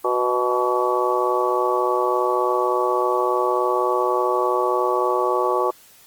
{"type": "harmonic tone with a mistuned harmonic", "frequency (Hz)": 123.47, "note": "B2", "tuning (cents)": 0, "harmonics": [3, 4, 5, 6, 7, 8, 9], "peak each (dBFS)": [-23, -24, -26, -35, -25, -32, -23], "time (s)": [0.04, 5.71], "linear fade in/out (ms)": 10, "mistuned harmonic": 9, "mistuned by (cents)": 32, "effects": ["white hiss -50 dBFS RMS until 6.06 s", "Opus 24 kbps"]}